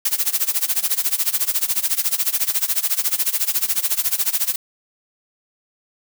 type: noise with tremolo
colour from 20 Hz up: blue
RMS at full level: -17 dBFS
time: 0.05-4.56 s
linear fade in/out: 5 ms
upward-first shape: sine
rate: 14 Hz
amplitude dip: 90%
effects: none